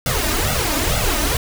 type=noise with flanger; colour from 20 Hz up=pink; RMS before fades=-19 dBFS; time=0.06-1.37 s; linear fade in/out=2 ms; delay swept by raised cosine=1.4 to 3.3 ms; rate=2.2 Hz; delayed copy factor=+0.9; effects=none